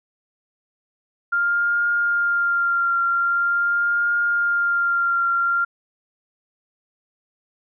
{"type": "tone with vibrato", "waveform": "sine", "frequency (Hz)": 1397, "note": "F6", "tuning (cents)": 0, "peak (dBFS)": -17, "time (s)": [1.32, 5.65], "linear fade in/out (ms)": 10, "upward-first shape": "triangle", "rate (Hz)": 0.44, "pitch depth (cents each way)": 22, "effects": []}